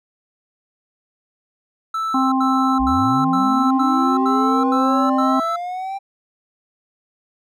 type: tone bursts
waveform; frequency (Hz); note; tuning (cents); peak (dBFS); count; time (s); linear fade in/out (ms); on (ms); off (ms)
triangle; 1318.5; E6; 0; -18; 8; 1.94-5.561; 5; 380; 83
type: harmonic tone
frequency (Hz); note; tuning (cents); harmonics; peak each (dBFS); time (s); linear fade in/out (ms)
263.4; C4; +12; 1 / 3 / 4; -17 / -22 / -23; 2.14-5.4; 5
type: linear sweep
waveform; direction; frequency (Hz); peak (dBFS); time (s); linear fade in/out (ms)
triangle; up; 49 to 792; -22; 2.79-5.99; 20
effects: none